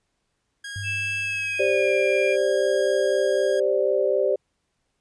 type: tone with tremolo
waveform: sawtooth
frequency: 1635 Hz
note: G#6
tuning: 28 cents flat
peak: -28 dBFS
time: 0.64-3.6 s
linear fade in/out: 5 ms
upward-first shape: triangle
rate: 0.57 Hz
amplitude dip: 30%
type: tone with exponential decay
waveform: sine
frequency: 99.7 Hz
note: G2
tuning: 30 cents sharp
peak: -29 dBFS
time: 0.76-2.47 s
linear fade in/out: 0 ms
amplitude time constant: 370 ms
type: tone with pitch glide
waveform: sine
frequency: 2637 to 2390 Hz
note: E7 to D7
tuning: 0 to +30 cents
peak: -25 dBFS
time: 0.83-2.37 s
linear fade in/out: 50 ms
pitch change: -170 cents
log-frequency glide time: 1.21-1.92 s
type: chord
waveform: sine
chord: G suspended fourth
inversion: none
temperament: equal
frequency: 392 / 523.3 / 587.3 Hz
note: G4 / C5 / D5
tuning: 0 / 0 / 0 cents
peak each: -23 dBFS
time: 1.59-4.36 s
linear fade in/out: 10 ms
effects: pink hiss -74 dBFS RMS until 5 s + resampled to 22050 Hz